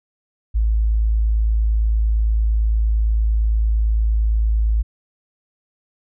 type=tone; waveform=sine; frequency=54.4 Hz; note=A1; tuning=19 cents flat; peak=-14 dBFS; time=0.54-4.83 s; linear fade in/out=20 ms; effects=none